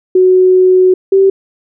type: tone pair in turn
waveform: sine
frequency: 370 / 387.4 Hz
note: F#4 / G4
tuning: 0 / -20 cents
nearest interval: minor second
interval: 80 cents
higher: second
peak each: -4 dBFS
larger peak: neither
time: 0.15-0.94 / 1.12-1.3 s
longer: first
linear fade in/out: 5 ms
effects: none